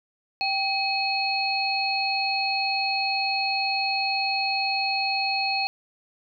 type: tone cluster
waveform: sine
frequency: 782 / 2540 / 4320 Hz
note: G5 / D#7 / C#8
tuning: -4 / +35 / -45 cents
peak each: -27 dBFS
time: 0.41-5.67 s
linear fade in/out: 0 ms
effects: none